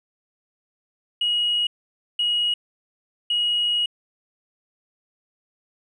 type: tone bursts at uneven times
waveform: triangle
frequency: 2897 Hz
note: F#7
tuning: 37 cents flat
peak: -16 dBFS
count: 3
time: 1.21-1.67 / 2.19-2.54 / 3.3-3.86 s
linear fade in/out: 5 ms
effects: tanh soft clip ceiling -16 dBFS + resampled to 24000 Hz